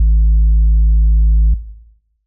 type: tone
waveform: sine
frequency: 53.6 Hz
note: A1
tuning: 45 cents flat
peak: -4 dBFS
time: 0-1.54 s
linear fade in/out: 5 ms
effects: noise-tail reverb RT60 0.9 s tail -17 dB re dry + tanh soft clip ceiling -6 dBFS